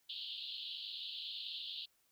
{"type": "band-pass noise", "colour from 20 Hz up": "pink", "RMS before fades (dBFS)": -45, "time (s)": [0.09, 1.86], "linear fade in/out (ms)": 10, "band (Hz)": [2900, 4400], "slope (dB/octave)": 96, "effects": ["white hiss -75 dBFS RMS until 2.11 s"]}